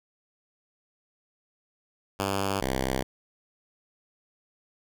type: tone pair in turn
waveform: 5% pulse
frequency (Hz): 98 / 65.41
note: G2 / C2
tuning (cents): 0 / 0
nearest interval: perfect fifth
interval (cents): 700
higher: first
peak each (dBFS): -15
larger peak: neither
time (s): 2.19-2.61 / 2.61-3.03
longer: neither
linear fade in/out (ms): 10
effects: none